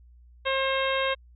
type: harmonic tone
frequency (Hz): 535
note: C5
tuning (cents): +38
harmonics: 1 / 2 / 3 / 4 / 5 / 6 / 7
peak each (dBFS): -27 / -30 / -32 / -33 / -34 / -35 / -35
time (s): 0.45-1.15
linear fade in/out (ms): 20
effects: added 60 Hz sine -50 dBFS peak until 1.35 s